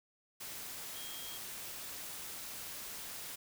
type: tone in noise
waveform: sine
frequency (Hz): 3246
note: G#7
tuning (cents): -40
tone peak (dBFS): -49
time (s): 0.95-1.38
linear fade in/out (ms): 10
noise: white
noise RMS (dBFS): -45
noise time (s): 0.4-3.36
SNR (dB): -7
effects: none